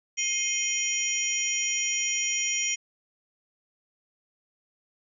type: tone cluster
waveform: sine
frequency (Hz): 2133 / 2491 / 3133 / 5720 / 6750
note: C7 / D#7 / G7 / F8 / G#8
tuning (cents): +33 / +1 / -2 / +41 / +27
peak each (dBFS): -32 / -34 / -33 / -28 / -33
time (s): 0.17-2.76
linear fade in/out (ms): 20
effects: none